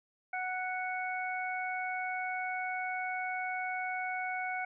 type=harmonic tone; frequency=740 Hz; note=F#5; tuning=in tune; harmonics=1 / 2 / 3; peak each=-36 / -39 / -38 dBFS; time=0.33-4.65 s; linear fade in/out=5 ms; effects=none